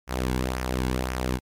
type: tone with flanger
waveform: sawtooth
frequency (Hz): 63.4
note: B1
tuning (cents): +46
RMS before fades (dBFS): -27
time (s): 0.07-1.4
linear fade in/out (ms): 50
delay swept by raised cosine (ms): 0.24 to 1.64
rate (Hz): 1.9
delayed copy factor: -0.55
effects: MP3 96 kbps